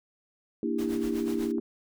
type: chord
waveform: sine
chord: E half-diminished seventh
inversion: second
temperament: equal with one note detuned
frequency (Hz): 233.1 / 293.7 / 329.6 / 398.4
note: Bb3 / D4 / E4 / G4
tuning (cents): 0 / 0 / 0 / +28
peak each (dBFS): -31 / -33 / -31 / -33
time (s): 0.63-1.6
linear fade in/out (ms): 2
type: noise with tremolo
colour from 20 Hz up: pink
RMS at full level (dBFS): -42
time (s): 0.78-1.52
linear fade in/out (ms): 10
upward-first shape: sine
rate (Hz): 8.1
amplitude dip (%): 70
type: clicks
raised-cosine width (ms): 1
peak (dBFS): -30 / -32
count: 2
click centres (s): 1.28 / 1.583
effects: none